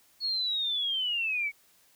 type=linear sweep; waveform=sine; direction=down; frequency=4379 to 2217 Hz; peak=-27 dBFS; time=0.2-1.52 s; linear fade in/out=50 ms; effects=white hiss -63 dBFS RMS until 1.95 s